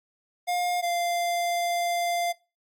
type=tone pair in turn; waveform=square; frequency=710 / 694.6 Hz; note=F5 / F5; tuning=+28 / -10 cents; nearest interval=unison; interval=38 cents; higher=first; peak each=-25 dBFS; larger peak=neither; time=0.47-0.82 / 0.82-2.33 s; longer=second; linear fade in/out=20 ms; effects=noise-tail reverb RT60 0.3 s tail -22 dB re dry + AAC 64 kbps